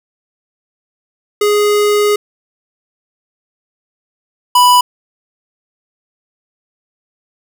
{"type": "tone pair in turn", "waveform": "square", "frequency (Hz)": [415.3, 987.8], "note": ["G#4", "B5"], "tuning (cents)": [0, 0], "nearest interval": "octave + minor third", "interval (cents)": 1500, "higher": "second", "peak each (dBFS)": [-10, -6], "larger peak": "second", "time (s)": [[1.41, 2.16], [4.55, 4.81]], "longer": "first", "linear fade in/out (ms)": 5, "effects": []}